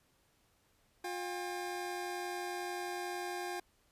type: tone pair together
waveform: 25% pulse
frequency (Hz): 355.9 / 803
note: F4 / G5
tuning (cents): +33 / +41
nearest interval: octave + major second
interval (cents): 1408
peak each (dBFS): -36 / -38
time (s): 1.04-3.6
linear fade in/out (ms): 5
effects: pink hiss -72 dBFS RMS until 3.91 s + resampled to 32000 Hz